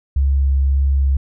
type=tone with vibrato; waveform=sine; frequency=68.4 Hz; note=C#2; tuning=23 cents flat; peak=-12 dBFS; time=0.16-1.17 s; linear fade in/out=5 ms; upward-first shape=sine; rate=1.8 Hz; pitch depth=9 cents each way; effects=none